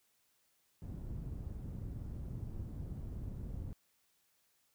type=low-pass noise; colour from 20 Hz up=white; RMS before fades=-43 dBFS; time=0.82-3.73 s; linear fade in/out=0 ms; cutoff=110 Hz; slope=12 dB/octave; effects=white hiss -75 dBFS RMS until 4.74 s